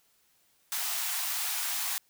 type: high-pass noise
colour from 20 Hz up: white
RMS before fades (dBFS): -32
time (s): 0.72-1.98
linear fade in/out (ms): 0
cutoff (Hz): 680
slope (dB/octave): 96
effects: white hiss -68 dBFS RMS until 2.09 s